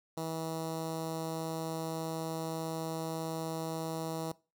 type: tone with notch filter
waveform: 10% pulse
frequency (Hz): 161.7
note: E3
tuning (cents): -33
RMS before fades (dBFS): -37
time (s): 0.17-4.32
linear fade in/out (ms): 5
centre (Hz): 2300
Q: 0.98
effects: noise-tail reverb RT60 0.3 s tail -21 dB re dry